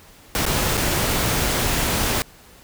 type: noise with dropouts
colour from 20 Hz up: pink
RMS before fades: -21 dBFS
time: 0.35-2.22 s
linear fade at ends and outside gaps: 0 ms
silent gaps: 0.454-0.464 / 0.771-0.776 s
effects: pink hiss -48 dBFS RMS until 2.63 s